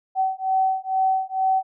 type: beating tone pair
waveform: sine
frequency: 760 / 762.2 Hz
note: F#5 / G5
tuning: +46 / -49 cents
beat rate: 2.2 Hz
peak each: -22 dBFS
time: 0.15-1.63 s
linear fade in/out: 50 ms
effects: none